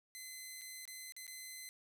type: tone with dropouts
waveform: 10% pulse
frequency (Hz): 2044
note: C7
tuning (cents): -41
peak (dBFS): -38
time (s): 0.15-1.69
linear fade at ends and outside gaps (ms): 0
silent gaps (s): 0.612-0.617 / 0.854-0.877 / 1.122-1.165 / 1.267-1.278
effects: none